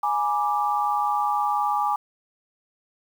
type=chord; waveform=sine; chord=G# diminished; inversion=none; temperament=equal with one note detuned; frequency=830.6 / 969.7 / 1174.7 Hz; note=G#5 / B5 / D6; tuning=0 / -32 / 0 cents; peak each=-23 / -29 / -25 dBFS; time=0.03-1.96 s; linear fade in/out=5 ms; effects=8-bit